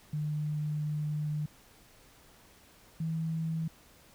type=tone pair in turn; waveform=sine; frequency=150.7 / 161.56 Hz; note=D3 / E3; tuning=+45 / -35 cents; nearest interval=minor second; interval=120 cents; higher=second; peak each=-30 / -30 dBFS; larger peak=neither; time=0.13-1.46 / 3-3.68 s; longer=first; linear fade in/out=5 ms; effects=pink hiss -59 dBFS RMS until 4.14 s